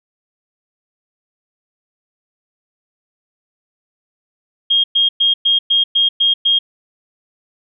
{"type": "tone bursts", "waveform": "sine", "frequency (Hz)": 3242, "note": "G#7", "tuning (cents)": -42, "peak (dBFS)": -10, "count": 8, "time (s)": [4.7, 6.59], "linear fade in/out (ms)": 10, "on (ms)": 140, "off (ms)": 110, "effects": []}